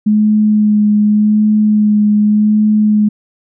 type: tone with vibrato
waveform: sine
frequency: 211.1 Hz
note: G#3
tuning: 29 cents sharp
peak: -7 dBFS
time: 0.06-3.09 s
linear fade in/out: 10 ms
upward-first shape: sine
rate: 0.86 Hz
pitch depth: 16 cents each way
effects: none